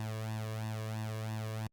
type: tone with flanger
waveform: sawtooth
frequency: 109.6 Hz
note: A2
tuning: 6 cents flat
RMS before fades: -38 dBFS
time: 0-1.67 s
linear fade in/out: 0 ms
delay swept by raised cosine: 1.1 to 1.81 ms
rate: 3 Hz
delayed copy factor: +0.75
effects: Opus 48 kbps